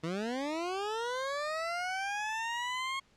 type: linear sweep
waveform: 20% pulse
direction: up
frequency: 155.56 to 1089 Hz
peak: -28 dBFS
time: 0.03-3 s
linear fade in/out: 10 ms
effects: pink hiss -66 dBFS RMS until 3.16 s + low-pass 6000 Hz 12 dB/octave